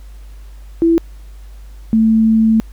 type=tone pair in turn; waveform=sine; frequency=332.4 / 221.9 Hz; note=E4 / A3; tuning=+15 / +15 cents; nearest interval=perfect fifth; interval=700 cents; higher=first; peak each=-8 dBFS; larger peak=neither; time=0.82-0.98 / 1.93-2.6 s; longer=second; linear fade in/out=0 ms; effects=added 50 Hz sine -32 dBFS peak until 2.72 s + pink hiss -51 dBFS RMS until 2.72 s